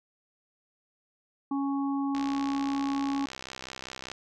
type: harmonic tone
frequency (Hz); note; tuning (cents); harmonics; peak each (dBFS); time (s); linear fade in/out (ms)
277.2; C#4; 0; 1 / 3 / 4; -27 / -37 / -39; 1.51-3.26; 5
type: click train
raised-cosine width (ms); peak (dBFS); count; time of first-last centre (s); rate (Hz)
0.2; -21; 129; 2.15-4.116; 65.1
effects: none